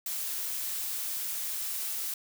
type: noise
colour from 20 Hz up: blue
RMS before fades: -34 dBFS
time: 0.06-2.14 s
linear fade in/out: 2 ms
effects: none